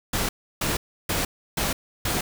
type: noise bursts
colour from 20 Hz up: pink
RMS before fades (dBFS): -25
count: 5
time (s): 0.13-2.21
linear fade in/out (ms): 5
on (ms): 160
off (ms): 320
effects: none